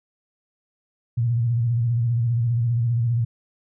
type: tone with vibrato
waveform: sine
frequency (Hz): 117.9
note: A#2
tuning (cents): +20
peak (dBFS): -18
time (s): 1.17-3.25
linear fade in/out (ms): 10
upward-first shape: square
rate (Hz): 15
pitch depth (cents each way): 56
effects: none